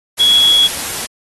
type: tone in noise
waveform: sine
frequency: 3348 Hz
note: G#7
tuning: 13 cents sharp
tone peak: -7 dBFS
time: 0.19-0.68 s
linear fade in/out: 20 ms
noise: white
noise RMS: -22 dBFS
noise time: 0.17-1.07 s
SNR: +12 dB
effects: AAC 32 kbps